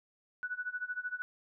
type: tone with tremolo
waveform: sine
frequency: 1480 Hz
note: F#6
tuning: in tune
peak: -32 dBFS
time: 0.43-1.22 s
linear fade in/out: 0 ms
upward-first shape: sine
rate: 13 Hz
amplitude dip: 90%
effects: none